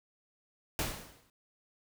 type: noise with exponential decay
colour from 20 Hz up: pink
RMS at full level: -31 dBFS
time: 0.79-1.3 s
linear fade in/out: 1 ms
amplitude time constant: 110 ms
effects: none